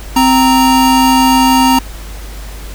square tone pair together, 260.7 / 932.3 Hz, C4 / A#5, -6 / 0 cents, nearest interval octave + minor seventh, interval 2206 cents, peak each -10 dBFS, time 0.16-1.79 s, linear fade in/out 5 ms, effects added 50 Hz sine -25 dBFS peak until 2.74 s + pink hiss -33 dBFS RMS until 2.74 s

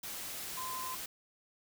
sine tone in noise, 1030 Hz, C6, 28 cents flat, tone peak -39 dBFS, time 0.57-0.95 s, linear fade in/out 5 ms, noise white, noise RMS -42 dBFS, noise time 0.03-1.06 s, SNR 0 dB, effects none

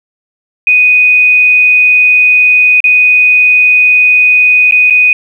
sine tone with dropouts, 2489 Hz, D#7, in tune, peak -3 dBFS, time 0.67-5.13 s, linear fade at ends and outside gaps 2 ms, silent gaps 2.804-2.841 / 4.711-4.722 / 4.9-4.906 s, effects 7-bit

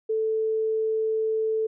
sine tone, 440 Hz, A4, in tune, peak -22 dBFS, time 0.09-1.67 s, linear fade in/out 10 ms, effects none

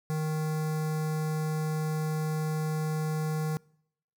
square tone with notch filter, 155.56 Hz, D#3, in tune, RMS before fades -30 dBFS, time 0.1-3.57 s, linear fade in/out 0 ms, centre 3000 Hz, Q 0.94, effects noise-tail reverb RT60 0.7 s tail -25 dB re dry

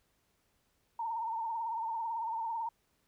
sine tone with vibrato, 910 Hz, A#5, 42 cents flat, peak -33 dBFS, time 0.99-2.69 s, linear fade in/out 5 ms, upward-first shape triangle, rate 18 Hz, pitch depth 77 cents each way, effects pink hiss -75 dBFS RMS until 3.07 s

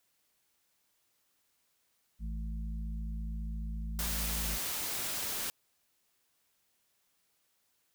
harmonic tone, 54.6 Hz, A1, 13 cents flat, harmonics 1 / 3 / 4, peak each -35 / -45 / -47 dBFS, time 2.19-4.59 s, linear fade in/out 50 ms
white noise, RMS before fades -36 dBFS, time 3.99-5.5 s, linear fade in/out 0 ms
effects white hiss -75 dBFS RMS until 7.94 s

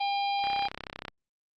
harmonic tone, 802 Hz, G5, 39 cents sharp, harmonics 1 / 3 / 4 / 5 / 6, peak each -27 / -37 / -39 / -41 / -43 dBFS, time 0-0.68 s, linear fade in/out 10 ms
click train, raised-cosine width 0.3 ms, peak -20 dBFS, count 22, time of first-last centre 0.44-1.082 s, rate 32.7 Hz
effects Opus 24 kbps

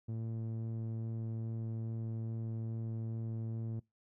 sawtooth tone with low-pass filter, 112.8 Hz, A2, 44 cents sharp, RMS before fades -39 dBFS, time 0.08-3.8 s, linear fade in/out 10 ms, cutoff 280 Hz, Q 0.59, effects noise-tail reverb RT60 0.2 s tail -24 dB re dry

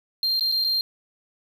triangle tone with dropouts, 4186 Hz, C8, in tune, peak -19 dBFS, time 0.23-0.81 s, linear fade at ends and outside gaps 1 ms, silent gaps 0.396-0.408 / 0.517-0.522 / 0.641-0.646 s, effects 8-bit

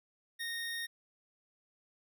25% pulse tone, 1854 Hz, A#6, 10 cents flat, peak -33 dBFS, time 0.39-0.87 s, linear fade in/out 20 ms, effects none

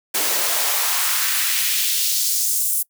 white noise with high-pass filter sweep, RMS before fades -20 dBFS, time 0.14-2.83 s, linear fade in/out 10 ms, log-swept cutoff 330 to 10000 Hz, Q 1.3, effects noise-tail reverb RT60 0.1 s tail -23 dB re dry

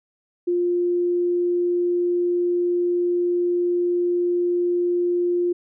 sine tone, 351.6 Hz, F4, 12 cents sharp, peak -18 dBFS, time 0.47-5.53 s, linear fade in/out 10 ms, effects none

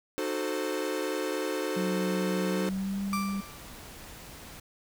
45% pulse chord, D# diminished seventh, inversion none, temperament equal with one note detuned, 306.1 / 370 / 440 / 523.3 Hz, D#4 / F#4 / A4 / C5, -28 / 0 / 0 / 0 cents, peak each -35 dBFS, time 0.18-2.69 s, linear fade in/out 0 ms
sine tone with pitch glide, 185.4 to 197.56 Hz, F#3 to G3, +4 to +14 cents, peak -29 dBFS, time 1.76-3.41 s, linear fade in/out 10 ms, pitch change +110 cents, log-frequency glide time 2.49-3 s
pink noise, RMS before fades -46 dBFS, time 2.69-4.6 s, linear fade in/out 5 ms
35% pulse tone with exponential decay, 1174.7 Hz, D6, in tune, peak -26 dBFS, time 3.13-3.78 s, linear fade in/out 1 ms, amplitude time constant 140 ms
effects none

